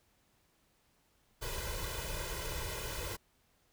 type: noise with comb filter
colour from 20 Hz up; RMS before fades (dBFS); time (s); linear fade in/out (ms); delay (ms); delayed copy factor
pink; -39; 1.41-3.17; 20; 2; +0.9
effects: pink hiss -72 dBFS RMS until 3.72 s